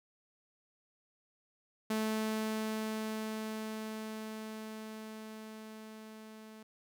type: tone with level ramp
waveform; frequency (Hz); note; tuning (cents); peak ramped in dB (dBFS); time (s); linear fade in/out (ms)
sawtooth; 218.1; A3; -15; -27 to -46; 1.9-6.63; 5
effects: none